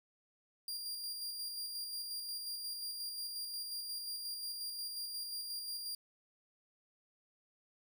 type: tone with tremolo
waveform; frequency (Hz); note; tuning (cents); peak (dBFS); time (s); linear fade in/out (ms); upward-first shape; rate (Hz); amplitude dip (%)
sawtooth; 4784; D8; +31; -36; 0.68-5.95; 2; square; 5.6; 30
effects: none